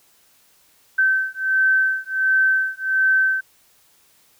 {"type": "beating tone pair", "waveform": "sine", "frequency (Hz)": [1542, 1543.4], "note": ["G6", "G6"], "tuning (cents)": [-29, -27], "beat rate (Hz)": 1.4, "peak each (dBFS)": -19, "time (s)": [0.98, 3.41], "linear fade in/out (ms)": 10, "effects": ["white hiss -57 dBFS RMS until 4.39 s"]}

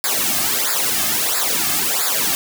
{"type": "noise with flanger", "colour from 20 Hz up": "white", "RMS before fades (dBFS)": -19, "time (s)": [0.04, 2.35], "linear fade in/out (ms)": 0, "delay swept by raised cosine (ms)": [0.33, 2.13], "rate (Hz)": 1.5, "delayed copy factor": -0.95, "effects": []}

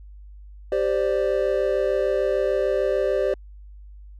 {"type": "chord", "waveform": "triangle", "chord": "G suspended fourth", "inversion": "none", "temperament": "equal with one note detuned", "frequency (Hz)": [392, 523.3, 590], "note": ["G4", "C5", "D5"], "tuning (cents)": [0, 0, 8], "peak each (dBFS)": -22, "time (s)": [0.72, 3.34], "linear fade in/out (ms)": 2, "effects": ["added 50 Hz sine -40 dBFS peak until 4.19 s"]}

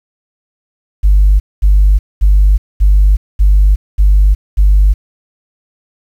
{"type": "tone bursts", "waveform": "sine", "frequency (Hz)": 49.55, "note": "G1", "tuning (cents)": 19, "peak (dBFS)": -3, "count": 7, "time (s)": [1.03, 4.94], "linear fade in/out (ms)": 20, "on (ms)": 370, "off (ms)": 220, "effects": ["tanh soft clip ceiling 0 dBFS", "7-bit"]}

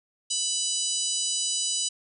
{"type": "harmonic tone with a mistuned harmonic", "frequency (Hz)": 990, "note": "B5", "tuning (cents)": 4, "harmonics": [3, 4, 5, 6, 7, 8, 9], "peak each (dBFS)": [-33, -33, -33, -33, -33, -33, -33], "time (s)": [0.3, 1.89], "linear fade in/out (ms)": 10, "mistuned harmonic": 9, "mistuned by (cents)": -16, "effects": []}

